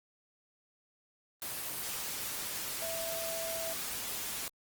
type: tone in noise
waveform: sine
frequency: 659.3 Hz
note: E5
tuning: in tune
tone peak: -38 dBFS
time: 2.82-3.73 s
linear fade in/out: 0 ms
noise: white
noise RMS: -38 dBFS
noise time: 1.42-4.48 s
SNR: -3 dB
effects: Opus 24 kbps